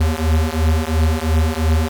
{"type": "beating tone pair", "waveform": "square", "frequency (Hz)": [77.78, 80.68], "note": ["D#2", "E2"], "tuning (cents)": [0, -37], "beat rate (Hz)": 2.9, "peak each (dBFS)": -18, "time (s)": [0, 1.89], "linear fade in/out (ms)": 10, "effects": []}